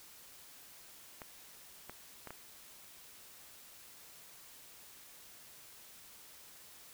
clicks, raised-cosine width 0.5 ms, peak -30 dBFS, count 4, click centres 1.218 / 1.896 / 2.273 / 2.306 s, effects white hiss -56 dBFS RMS until 6.93 s

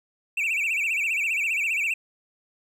triangle tone with vibrato, 2489 Hz, D#7, in tune, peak -21 dBFS, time 0.37-1.94 s, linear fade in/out 5 ms, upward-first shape sine, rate 15 Hz, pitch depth 170 cents each way, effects none

